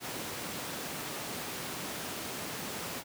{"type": "high-pass noise", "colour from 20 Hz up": "pink", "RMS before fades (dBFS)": -39, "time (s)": [0, 3.04], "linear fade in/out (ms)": 50, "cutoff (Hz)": 160, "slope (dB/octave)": 12, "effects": []}